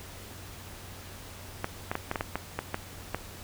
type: clicks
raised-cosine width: 0.5 ms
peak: -14 dBFS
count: 10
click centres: 1.644 / 1.915 / 1.954 / 2.114 / 2.158 / 2.209 / 2.356 / 2.59 / 2.744 / 3.146 s
effects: added 92 Hz sine -48 dBFS peak until 3.43 s + pink hiss -46 dBFS RMS until 3.43 s